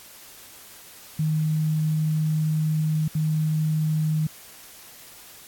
sine tone bursts at uneven times, 155.56 Hz, D#3, in tune, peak -20 dBFS, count 2, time 1.19-3.08 / 3.15-4.27 s, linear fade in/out 5 ms, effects white hiss -46 dBFS RMS until 5.47 s + AAC 64 kbps

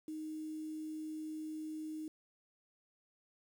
sine tone with quantisation, 311.1 Hz, D#4, in tune, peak -40 dBFS, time 0.08-2.08 s, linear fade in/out 2 ms, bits 10, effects none

